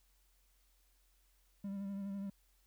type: tone with vibrato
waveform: triangle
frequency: 197.9 Hz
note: G3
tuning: 17 cents sharp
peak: -37 dBFS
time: 1.64-2.3 s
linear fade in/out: 5 ms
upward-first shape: sine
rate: 12 Hz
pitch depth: 30 cents each way
effects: added 45 Hz sine -70 dBFS peak until 2.66 s + white hiss -75 dBFS RMS until 2.66 s